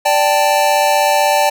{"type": "chord", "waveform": "square", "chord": "D suspended fourth", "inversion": "none", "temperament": "equal", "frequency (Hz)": [587.3, 784, 880], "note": ["D5", "G5", "A5"], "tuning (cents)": [0, 0, 0], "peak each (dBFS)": -16, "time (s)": [0.05, 1.5], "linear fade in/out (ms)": 10, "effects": []}